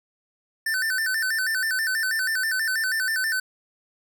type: tone with vibrato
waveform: square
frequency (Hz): 1646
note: G#6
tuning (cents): -16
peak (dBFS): -23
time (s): 0.66-3.4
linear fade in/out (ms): 5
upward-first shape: square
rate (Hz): 6.2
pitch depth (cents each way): 140
effects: none